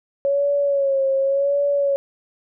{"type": "tone with vibrato", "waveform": "sine", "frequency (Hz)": 554.4, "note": "C#5", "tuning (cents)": 0, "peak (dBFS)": -16, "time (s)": [0.25, 1.96], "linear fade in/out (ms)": 0, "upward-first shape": "sine", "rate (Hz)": 0.89, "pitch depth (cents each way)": 49, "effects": []}